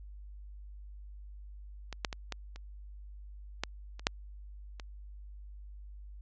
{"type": "clicks", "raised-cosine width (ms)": 0.2, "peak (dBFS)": [-23, -12, -21, -19, -30, -14, -29, -8, -26], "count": 9, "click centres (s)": [1.927, 2.048, 2.128, 2.323, 2.56, 3.636, 3.995, 4.069, 4.798], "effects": ["added 50 Hz sine -45 dBFS peak until 6.21 s", "resampled to 16000 Hz"]}